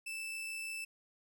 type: tone with amplitude modulation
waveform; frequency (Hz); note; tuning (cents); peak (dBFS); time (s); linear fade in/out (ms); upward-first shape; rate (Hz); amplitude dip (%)
40% pulse; 2642; E7; +3; -37; 0.06-0.85; 10; sine; 66; 25
effects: none